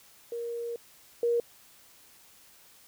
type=tone pair in turn; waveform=sine; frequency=470 / 472.4 Hz; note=A#4 / A#4; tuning=+14 / +23 cents; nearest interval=unison; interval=9 cents; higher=second; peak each=-32 / -23 dBFS; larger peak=second; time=0.32-0.76 / 1.23-1.4 s; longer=first; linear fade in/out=2 ms; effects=white hiss -57 dBFS RMS until 2.87 s